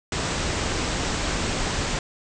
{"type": "low-pass noise", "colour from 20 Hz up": "pink", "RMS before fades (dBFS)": -26, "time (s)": [0.12, 1.99], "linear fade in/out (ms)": 2, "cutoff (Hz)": 8300, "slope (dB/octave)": 96, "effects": []}